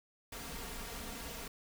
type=noise with comb filter; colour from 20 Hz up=pink; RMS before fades=-44 dBFS; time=0.32-1.48 s; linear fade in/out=5 ms; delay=4.3 ms; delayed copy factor=+0.6; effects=none